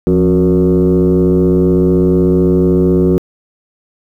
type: tone with frequency modulation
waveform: sine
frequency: 269.5 Hz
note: C#4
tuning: 49 cents flat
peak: -6 dBFS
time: 0.07-3.18 s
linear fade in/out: 0 ms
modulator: 95.9 Hz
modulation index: 1.7
effects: tanh soft clip ceiling -4 dBFS + 8-bit